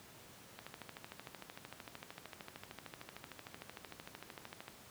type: click train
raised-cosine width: 0.3 ms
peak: -30 dBFS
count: 55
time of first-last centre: 0.59-4.681 s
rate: 13.2 Hz
effects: pink hiss -57 dBFS RMS until 4.9 s + high-pass 100 Hz 12 dB/octave